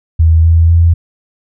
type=tone with pitch steps; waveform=sine; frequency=81.1 / 82.61 / 84.15 Hz; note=E2 / E2 / E2; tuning=-28 / +4 / +36 cents; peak=-4 dBFS; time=0.19-0.94 s; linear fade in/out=10 ms; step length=250 ms; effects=none